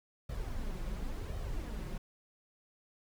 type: noise with flanger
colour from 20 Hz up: brown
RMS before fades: -38 dBFS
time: 0.29-1.98 s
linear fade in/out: 5 ms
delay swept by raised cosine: 1.6 to 5.6 ms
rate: 0.93 Hz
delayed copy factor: +0.55
effects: none